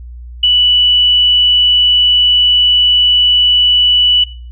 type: tone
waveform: sine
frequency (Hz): 2960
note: F#7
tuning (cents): 0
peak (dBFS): -6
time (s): 0.43-4.24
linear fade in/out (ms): 5
effects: noise-tail reverb RT60 0.4 s tail -18 dB re dry + added 60 Hz sine -27 dBFS peak until 4.51 s